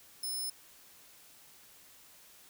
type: tone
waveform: 15% pulse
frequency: 5230 Hz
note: E8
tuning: 15 cents flat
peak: -29 dBFS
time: 0.23-0.5 s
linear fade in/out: 5 ms
effects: white hiss -58 dBFS RMS until 2.49 s